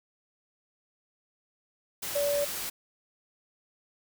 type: tone in noise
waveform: sine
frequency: 575 Hz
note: D5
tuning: 37 cents flat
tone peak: -25 dBFS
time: 2.15-2.45 s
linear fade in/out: 10 ms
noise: white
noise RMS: -35 dBFS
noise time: 2.02-2.7 s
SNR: +7 dB
effects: none